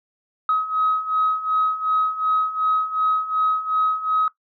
sine beating tone pair, 1269 / 1271.7 Hz, D#6 / D#6, +34 / +37 cents, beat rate 2.7 Hz, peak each -23 / -19 dBFS, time 0.49-4.28 s, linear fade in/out 2 ms, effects noise-tail reverb RT60 0.1 s tail -17 dB re dry + tanh soft clip ceiling -11 dBFS

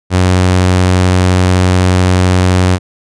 sawtooth tone, 91.6 Hz, F#2, 17 cents flat, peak -3 dBFS, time 0.1-2.79 s, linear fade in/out 50 ms, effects resampled to 22050 Hz

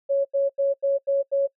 sine tone bursts, 554.4 Hz, C#5, in tune, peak -18 dBFS, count 6, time 0.09-1.475 s, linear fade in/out 20 ms, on 160 ms, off 85 ms, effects noise-tail reverb RT60 0.1 s tail -23 dB re dry

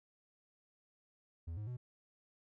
triangle tone with pitch steps, 83 / 105.6 / 123.6 Hz, E2 / G#2 / B2, +12 / +29 / +2 cents, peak -38 dBFS, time 1.47-1.77 s, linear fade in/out 10 ms, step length 100 ms, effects none

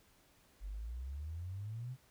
sine exponential sweep, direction up, 46.32 to 132.7 Hz, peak -40 dBFS, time 0.6-1.97 s, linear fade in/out 50 ms, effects pink hiss -68 dBFS RMS until 2.1 s

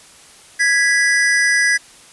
square tone pair together, 1661.2 / 1970.5 Hz, G#6 / B6, 0 / -4 cents, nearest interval minor third, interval 296 cents, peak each -16 dBFS, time 0.59-1.78 s, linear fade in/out 20 ms, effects white hiss -44 dBFS RMS until 2.12 s + resampled to 24000 Hz

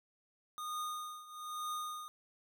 square tone with tremolo, 1229 Hz, D#6, 22 cents flat, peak -37 dBFS, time 0.58-2.08 s, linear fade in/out 0 ms, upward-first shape triangle, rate 1.1 Hz, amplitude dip 85%, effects none

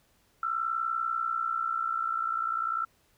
sine tone with amplitude modulation, 1340 Hz, E6, 28 cents sharp, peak -24 dBFS, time 0.43-2.85 s, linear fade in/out 2 ms, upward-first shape sine, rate 60.3 Hz, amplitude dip 75%, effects pink hiss -67 dBFS RMS until 3.17 s

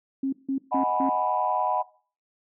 sine tone bursts, 270.1 Hz, C#4, 45 cents flat, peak -23 dBFS, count 4, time 0.23-1.094 s, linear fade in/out 5 ms, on 96 ms, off 160 ms
sine chord, G# minor seventh, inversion second, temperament equal, 622.3 / 740 / 830.6 / 987.8 Hz, D#5 / F#5 / G#5 / B5, 0 / 0 / 0 / 0 cents, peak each -30 / -26 / -29 / -26 dBFS, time 0.71-1.83 s, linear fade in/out 20 ms
effects noise-tail reverb RT60 0.4 s tail -19 dB re dry + tanh soft clip ceiling -11 dBFS

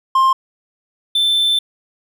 triangle tone pair in turn, 1057 / 3539 Hz, C6 / A7, +17 / +9 cents, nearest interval octave + major sixth, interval 2092 cents, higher second, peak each -8 / -11 dBFS, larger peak first, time 0.15-0.33 / 1.15-1.59 s, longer second, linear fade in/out 5 ms, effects none

